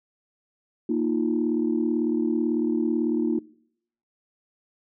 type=chord; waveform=sine; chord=Bb suspended fourth; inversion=none; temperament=equal; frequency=233.1 / 311.1 / 349.2 Hz; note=Bb3 / Eb4 / F4; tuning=0 / 0 / 0 cents; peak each=-25 / -25 / -26 dBFS; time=0.89-3.39 s; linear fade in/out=5 ms; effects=noise-tail reverb RT60 0.7 s tail -22 dB re dry + tanh soft clip ceiling -13 dBFS